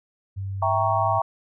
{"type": "tone with pitch glide", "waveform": "sine", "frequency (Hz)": [97.3, 104.28], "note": ["G2", "G#2"], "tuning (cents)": [-12, 8], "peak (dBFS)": -27, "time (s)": [0.36, 1.2], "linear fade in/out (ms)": 20, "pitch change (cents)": 120, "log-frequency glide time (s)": [0.63, 0.83]}
{"type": "chord", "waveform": "sine", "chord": "E diminished seventh", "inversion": "none", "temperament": "equal", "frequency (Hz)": [659.3, 784, 932.3, 1108.7], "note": ["E5", "G5", "Bb5", "Db6"], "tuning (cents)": [0, 0, 0, 0], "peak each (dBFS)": -25, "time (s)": [0.62, 1.22], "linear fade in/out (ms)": 5}
{"effects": []}